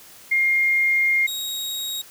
sine / sawtooth tone pair in turn, 2125 / 3786 Hz, C7 / A#7, +26 / +26 cents, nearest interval minor seventh, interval 1000 cents, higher second, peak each -16 / -23 dBFS, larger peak first, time 0.31-1.27 / 1.27-2.02 s, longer first, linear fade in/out 10 ms, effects white hiss -46 dBFS RMS until 2.1 s

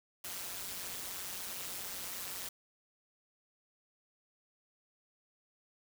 white noise with amplitude modulation, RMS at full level -39 dBFS, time 0.24-2.49 s, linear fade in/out 5 ms, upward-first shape sine, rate 185 Hz, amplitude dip 70%, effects none

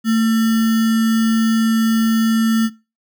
sine tone with sample-and-hold, 224.3 Hz, A3, 34 cents sharp, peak -12 dBFS, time 0.04-2.7 s, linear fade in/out 50 ms, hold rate 1575 Hz, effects noise-tail reverb RT60 0.3 s tail -22 dB re dry

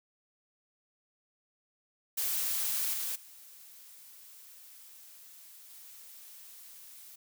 blue noise with level steps, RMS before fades -32 / -35 / -53 / -51 dBFS, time 2.17-7.16 s, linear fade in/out 10 ms, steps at 2.93 / 3.15 / 5.7 s, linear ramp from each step 10 ms, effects none

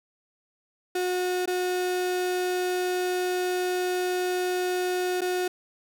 35% pulse tone with dropouts, 363.2 Hz, F#4, 32 cents flat, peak -23 dBFS, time 0.95-5.48 s, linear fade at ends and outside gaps 5 ms, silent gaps 1.458-1.475 / 5.209-5.216 s, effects none

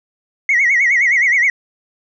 sine tone with vibrato, 2054 Hz, C7, 33 cents flat, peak -9 dBFS, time 0.49-1.5 s, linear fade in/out 2 ms, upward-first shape sine, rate 9.6 Hz, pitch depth 150 cents each way, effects tanh soft clip ceiling -7 dBFS

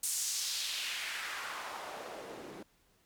white noise with band-pass filter sweep, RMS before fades -39 dBFS, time 0.03-2.63 s, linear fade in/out 5 ms, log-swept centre 8800 to 270 Hz, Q 1.6, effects pink hiss -70 dBFS RMS until 3.05 s

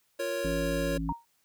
square chord, Bb minor, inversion second, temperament equal, 349.2 / 466.2 / 554.4 Hz, F4 / Bb4 / Db5, 0 / 0 / 0 cents, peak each -38 / -38 / -32 dBFS, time 0.19-0.98 s, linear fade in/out 10 ms
harmonic tone, 55 Hz, A1, in tune, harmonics 1 / 3 / 5, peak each -34 / -34 / -34 dBFS, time 0.44-1.13 s, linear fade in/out 10 ms
sine tone with exponential decay, 932.3 Hz, A#5, in tune, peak -26 dBFS, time 1.09-1.25 s, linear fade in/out 2 ms, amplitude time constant 34 ms
effects white hiss -71 dBFS RMS until 1.44 s

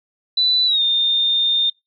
sine tone with pitch glide, 3983 to 3631 Hz, B7 to A#7, +14 to -46 cents, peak -14 dBFS, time 0.37-1.7 s, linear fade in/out 5 ms, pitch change -160 cents, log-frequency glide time 0.66-0.82 s, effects noise-tail reverb RT60 0.2 s tail -23 dB re dry

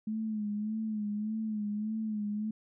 sine tone with vibrato, 213.7 Hz, G#3, 50 cents sharp, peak -31 dBFS, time 0.07-2.51 s, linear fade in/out 5 ms, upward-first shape sine, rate 1.7 Hz, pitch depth 56 cents each way, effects none

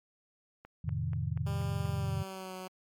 click train, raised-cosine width 0.5 ms, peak -34 dBFS, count 6, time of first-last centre 0.65-1.858 s, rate 4.14 Hz
sine chord, F dominant seventh, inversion none, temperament equal, 87.31 / 110 / 130.81 / 155.56 Hz, F2 / A2 / C3 / Eb3, 0 / 0 / 0 / 0 cents, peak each -36 dBFS, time 0.84-2.23 s, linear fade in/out 10 ms
10% pulse tone with pitch glide, 199.2 to 185.86 Hz, G3 to F#3, +28 to +8 cents, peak -32 dBFS, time 1.46-2.68 s, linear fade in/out 10 ms, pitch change -120 cents, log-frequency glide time 1.9-2.54 s
effects MP3 96 kbps

